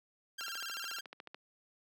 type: tone with vibrato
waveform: 15% pulse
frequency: 1480 Hz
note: F#6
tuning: in tune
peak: -33 dBFS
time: 0.38-1.01 s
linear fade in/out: 10 ms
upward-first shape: square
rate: 18 Hz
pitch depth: 130 cents each way
type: click train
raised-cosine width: 0.3 ms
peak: -30 dBFS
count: 14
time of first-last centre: 0.41-1.345 s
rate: 13.9 Hz
effects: high-pass 300 Hz 12 dB/octave